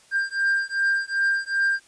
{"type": "beating tone pair", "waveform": "triangle", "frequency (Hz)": [1590, 1592.6], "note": ["G6", "G6"], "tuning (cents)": [24, 27], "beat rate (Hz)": 2.6, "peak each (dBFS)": [-22, -22], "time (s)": [0.11, 1.8], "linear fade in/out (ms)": 50, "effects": ["white hiss -55 dBFS RMS until 1.87 s", "resampled to 22050 Hz"]}